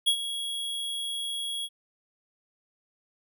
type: tone with ADSR envelope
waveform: square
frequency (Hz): 3322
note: G#7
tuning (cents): 0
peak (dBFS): -19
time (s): 0.06-1.69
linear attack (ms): 19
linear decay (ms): 78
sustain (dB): -12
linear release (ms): 48
effects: none